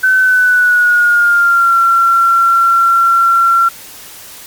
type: tone with pitch glide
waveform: sine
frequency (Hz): 1522 to 1363.8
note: F#6 to F6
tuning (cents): +48 to -42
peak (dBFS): -6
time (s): 0.03-3.69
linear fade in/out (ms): 10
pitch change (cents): -190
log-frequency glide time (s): 0.2-1.78
effects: white hiss -33 dBFS RMS until 4.46 s + MP3 96 kbps